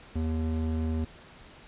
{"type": "tone with band-pass filter", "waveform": "square", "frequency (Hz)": 79.4, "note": "D#2", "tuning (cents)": 36, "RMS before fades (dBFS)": -29, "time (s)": [0.15, 1.05], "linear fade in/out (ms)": 10, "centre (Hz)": 180, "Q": 1.1, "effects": ["pink hiss -51 dBFS RMS until 1.67 s", "resampled to 8000 Hz"]}